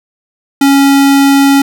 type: tone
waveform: square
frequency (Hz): 277.2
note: C#4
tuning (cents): 0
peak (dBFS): -5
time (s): 0.61-1.62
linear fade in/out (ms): 5
effects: none